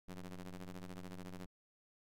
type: ring-modulated tone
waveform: sawtooth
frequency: 92.7 Hz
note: F#2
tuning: 4 cents sharp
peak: -39 dBFS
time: 0.08-1.46 s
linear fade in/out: 5 ms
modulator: 85.8 Hz
effects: AAC 64 kbps